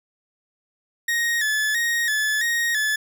40% pulse tone with vibrato, 1797 Hz, A6, 36 cents sharp, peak -19 dBFS, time 1.08-2.96 s, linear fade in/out 5 ms, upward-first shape square, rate 1.5 Hz, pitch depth 70 cents each way, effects none

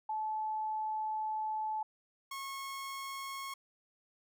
sine / sawtooth tone pair in turn, 866 / 1091.1 Hz, A5 / C#6, -28 / -28 cents, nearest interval major third, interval 400 cents, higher second, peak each -33 / -36 dBFS, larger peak first, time 0.09-1.83 / 2.31-3.54 s, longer first, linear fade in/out 5 ms, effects none

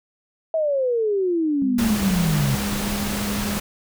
sine exponential sweep, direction down, 655 to 130 Hz, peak -18 dBFS, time 0.54-2.55 s, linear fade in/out 2 ms
sine tone with pitch glide, 203 to 205.4 Hz, G#3 to G#3, -39 to -19 cents, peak -25 dBFS, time 1.62-3.58 s, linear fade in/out 0 ms, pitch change +20 cents, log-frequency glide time 2.13-3.41 s
pink noise, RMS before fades -27 dBFS, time 1.78-3.6 s, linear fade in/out 5 ms
effects none

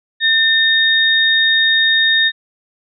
sine tone pair together, 1800 / 3710 Hz, A6 / A#7, +39 / -9 cents, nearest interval octave + minor second, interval 1252 cents, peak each -13 dBFS, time 0.2-2.32 s, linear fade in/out 50 ms, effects none

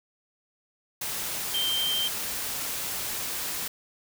sine tone in noise, 3144 Hz, G7, 4 cents sharp, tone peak -25 dBFS, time 1.54-2.08 s, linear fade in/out 5 ms, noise white, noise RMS -32 dBFS, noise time 1.01-3.68 s, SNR +4 dB, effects none

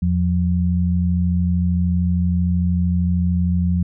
sine tone pair together, 84.2 / 177.28 Hz, E2 / F3, +37 / +26 cents, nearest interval octave + minor second, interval 1289 cents, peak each -18 dBFS, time 0.02-3.83 s, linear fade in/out 5 ms, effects none

